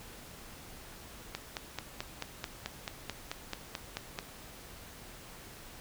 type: click train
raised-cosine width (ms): 0.2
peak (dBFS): -18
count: 14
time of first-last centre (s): 1.35-4.188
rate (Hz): 4.58
effects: pink hiss -50 dBFS RMS until 5.8 s